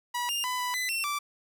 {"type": "tone with pitch steps", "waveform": "sawtooth", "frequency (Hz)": [971, 2809, 1001, 991, 2009, 2708, 1167], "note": ["B5", "F7", "B5", "B5", "B6", "E7", "D6"], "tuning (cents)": [-30, 9, 23, 6, 29, 46, -11], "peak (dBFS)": -25, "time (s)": [0.14, 1.19], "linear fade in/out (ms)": 10, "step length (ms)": 150, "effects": []}